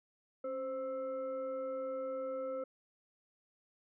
sine tone with frequency modulation, 523.3 Hz, C5, in tune, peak -36 dBFS, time 0.44-2.64 s, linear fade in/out 5 ms, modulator 796 Hz, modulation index 0.52, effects none

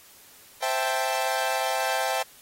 sawtooth chord, A minor seventh, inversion first, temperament equal, 523.3 / 659.3 / 784 / 880 Hz, C5 / E5 / G5 / A5, 0 / 0 / 0 / 0 cents, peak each -27 / -26 / -24 / -27 dBFS, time 0.62-2.23 s, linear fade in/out 10 ms, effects white hiss -52 dBFS RMS until 2.41 s + AAC 48 kbps

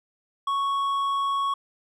sine tone with hard clipping, 1108.7 Hz, C#6, in tune, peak -24 dBFS, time 0.47-1.54 s, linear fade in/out 5 ms, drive 5 dB, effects none

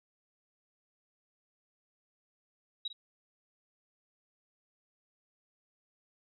sine tone with echo, 3842 Hz, B7, 48 cents flat, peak -33 dBFS, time 2.85-2.88 s, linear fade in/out 5 ms, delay 50 ms, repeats 1, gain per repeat -12 dB, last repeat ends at 2.93 s, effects none

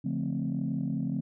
sine chord, D minor seventh, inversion none, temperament equal with one note detuned, 143.4 / 174.61 / 220 / 261.6 Hz, D3 / F3 / A3 / C4, -41 / 0 / 0 / 0 cents, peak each -33 dBFS, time 0.04-1.21 s, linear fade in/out 10 ms, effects tanh soft clip ceiling -21 dBFS

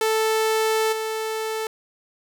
sawtooth tone with level steps, 440 Hz, A4, in tune, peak -15 / -21 dBFS, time 0.01-1.67 s, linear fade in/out 2 ms, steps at 0.92 s, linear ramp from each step 10 ms, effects none

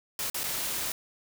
white noise with dropouts, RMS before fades -32 dBFS, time 0.19-0.92 s, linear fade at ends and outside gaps 1 ms, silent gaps 0.3-0.344 / 0.434-0.439 s, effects none

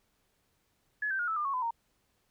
sine tone with pitch steps, 1700 / 1558.9 / 1429.5 / 1310.9 / 1202.1 / 1102.3 / 1010.8 / 926.9 Hz, G#6 / G6 / F6 / E6 / D6 / C#6 / B5 / A#5, +40 / -10 / +40 / -10 / +40 / -10 / +40 / -10 cents, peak -29 dBFS, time 1.02-1.708 s, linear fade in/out 5 ms, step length 86 ms, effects pink hiss -74 dBFS RMS until 2.3 s

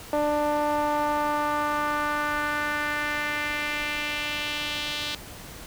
sawtooth tone with band-pass filter sweep, 296.3 Hz, D4, 15 cents sharp, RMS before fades -27 dBFS, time 0.13-5.15 s, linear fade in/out 0 ms, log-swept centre 680 to 3600 Hz, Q 2.3, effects pink hiss -42 dBFS RMS until 5.66 s

